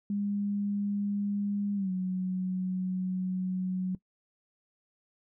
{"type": "tone with pitch glide", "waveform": "sine", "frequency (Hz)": [202.9, 184.99], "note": ["G#3", "F#3"], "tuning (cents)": [-40, 0], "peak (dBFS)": -28, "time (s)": [0.1, 3.95], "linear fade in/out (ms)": 2, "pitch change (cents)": -160, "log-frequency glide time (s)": [1.75, 1.91], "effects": ["noise-tail reverb RT60 0.1 s tail -19 dB re dry"]}